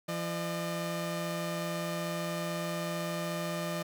sawtooth tone pair together, 169.66 / 605 Hz, F3 / D#5, -50 / -49 cents, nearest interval octave + minor seventh, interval 2201 cents, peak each -31 / -32 dBFS, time 0.08-3.83 s, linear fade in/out 10 ms, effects none

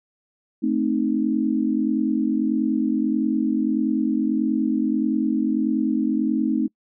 sine chord, A diminished, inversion none, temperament equal, 220 / 261.6 / 311.1 Hz, A3 / C4 / Eb4, 0 / 0 / 0 cents, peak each -23 dBFS, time 0.62-6.68 s, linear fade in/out 20 ms, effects noise-tail reverb RT60 0.1 s tail -26 dB re dry

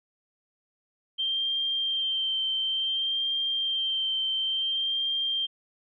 sine tone with vibrato, 3152 Hz, G7, 9 cents sharp, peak -25 dBFS, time 1.18-5.47 s, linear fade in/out 20 ms, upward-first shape sine, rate 0.57 Hz, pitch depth 19 cents each way, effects none

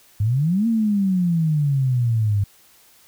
sine exponential two-way sweep, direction up then down, 98.5 to 233.1 to 98.5 Hz, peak -16 dBFS, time 0.2-2.44 s, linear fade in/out 5 ms, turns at 0.67 s, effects white hiss -53 dBFS RMS until 3.07 s

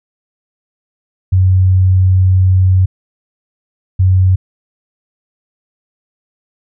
sine tone pair in turn, 93.2 / 93.2 Hz, F#2 / F#2, +13 / +13 cents, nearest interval unison, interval 0 cents, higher neither, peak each -6 dBFS, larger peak neither, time 1.32-2.86 / 3.99-4.36 s, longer first, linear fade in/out 10 ms, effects none

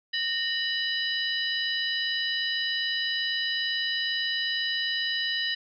harmonic tone with a mistuned harmonic, 987.8 Hz, B5, in tune, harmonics 2 / 3 / 4 / 5, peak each -30 / -30 / -32 / -36 dBFS, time 0.13-5.55 s, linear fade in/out 10 ms, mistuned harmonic 2, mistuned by -120 cents, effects none

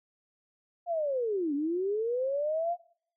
sine linear two-way sweep, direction down then up, 710 to 276.9 to 710 Hz, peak -27 dBFS, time 0.86-2.77 s, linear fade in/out 50 ms, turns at 1.54 s, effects noise-tail reverb RT60 0.6 s tail -22 dB re dry

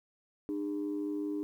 sine tone pair together, 302.1 / 407.3 Hz, D4 / G#4, +49 / -34 cents, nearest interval perfect fourth, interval 517 cents, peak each -32 / -38 dBFS, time 0.49-1.43 s, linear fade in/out 0 ms, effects tanh soft clip ceiling -27 dBFS + 11-bit

